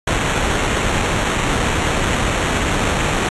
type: noise with sample-and-hold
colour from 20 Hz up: pink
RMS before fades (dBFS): -18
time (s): 0.07-3.29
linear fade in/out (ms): 5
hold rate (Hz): 4900
effects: resampled to 24000 Hz